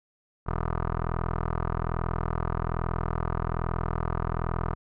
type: tone with low-pass filter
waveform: 15% pulse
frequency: 41.2 Hz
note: E1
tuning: in tune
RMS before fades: -29 dBFS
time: 0.46-4.75 s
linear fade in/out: 20 ms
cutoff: 1200 Hz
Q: 3.7
effects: none